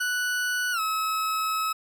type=tone with pitch glide; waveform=40% pulse; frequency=1480 to 1288.4 Hz; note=F#6 to E6; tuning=0 to -40 cents; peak=-24 dBFS; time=0-1.73 s; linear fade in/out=10 ms; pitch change=-240 cents; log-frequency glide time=0.72-0.8 s; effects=none